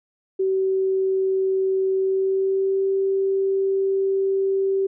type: tone with pitch glide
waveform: sine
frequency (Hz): 381.7 to 387.9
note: G4 to G4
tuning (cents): -46 to -18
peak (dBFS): -18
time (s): 0.39-4.87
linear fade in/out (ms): 10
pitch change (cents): +28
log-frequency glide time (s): 1.94-2.87
effects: none